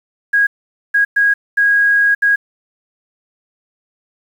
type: tone bursts at uneven times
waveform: sine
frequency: 1644 Hz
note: G#6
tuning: 18 cents flat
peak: -9 dBFS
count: 5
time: 0.33-0.47 / 0.94-1.05 / 1.16-1.34 / 1.57-2.15 / 2.22-2.36 s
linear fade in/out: 10 ms
effects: 7-bit